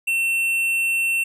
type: tone with hard clipping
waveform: sine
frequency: 2700 Hz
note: E7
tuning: 41 cents sharp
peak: -20 dBFS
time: 0.07-1.24 s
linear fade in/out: 10 ms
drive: 8 dB
effects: none